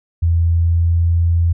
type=tone with pitch glide; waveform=sine; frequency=83.9 to 84.68 Hz; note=E2 to E2; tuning=+31 to +47 cents; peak=-11 dBFS; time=0.22-1.53 s; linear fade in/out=10 ms; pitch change=+16 cents; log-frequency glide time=0.37-1.1 s; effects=none